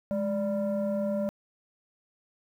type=tone pair together; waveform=sine; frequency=207.7 / 587.5 Hz; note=G#3 / D5; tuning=0 / +1 cents; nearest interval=octave + tritone; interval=1801 cents; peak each=-27 dBFS; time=0.11-1.29 s; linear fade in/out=0 ms; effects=tanh soft clip ceiling -23 dBFS + 10-bit